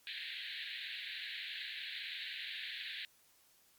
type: band-pass noise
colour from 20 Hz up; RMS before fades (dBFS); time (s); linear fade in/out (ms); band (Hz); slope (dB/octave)
white; -44; 0.07-3.05; 0; 1600 to 4200; 96
effects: white hiss -68 dBFS RMS until 3.78 s + MP3 96 kbps